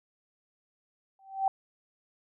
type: tone with exponential growth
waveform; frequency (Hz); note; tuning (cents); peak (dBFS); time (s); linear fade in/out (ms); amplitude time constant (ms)
sine; 775; G5; -20; -20; 1.19-1.48; 2; 61
effects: none